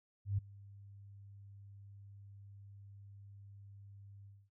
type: tone with ADSR envelope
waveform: sine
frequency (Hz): 99.8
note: G2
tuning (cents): +32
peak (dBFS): -29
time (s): 0.25-4.5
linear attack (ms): 130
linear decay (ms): 11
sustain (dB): -23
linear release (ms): 240
effects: none